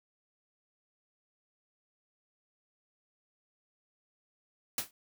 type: noise with exponential decay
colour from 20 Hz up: white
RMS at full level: -28 dBFS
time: 4.78-4.91 s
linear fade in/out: 2 ms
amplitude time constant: 27 ms
effects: none